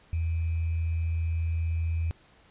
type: tone with sample-and-hold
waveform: sine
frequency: 82.41 Hz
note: E2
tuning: in tune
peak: -25 dBFS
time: 0.13-2.11 s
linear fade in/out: 0 ms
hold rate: 2450 Hz
effects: pink hiss -59 dBFS RMS until 2.5 s + resampled to 8000 Hz